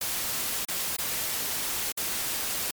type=noise with dropouts; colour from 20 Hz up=white; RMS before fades=-30 dBFS; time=0.01-2.71 s; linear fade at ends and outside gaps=5 ms; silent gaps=0.651-0.683 / 0.966-0.984 / 1.922-1.972 s; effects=MP3 96 kbps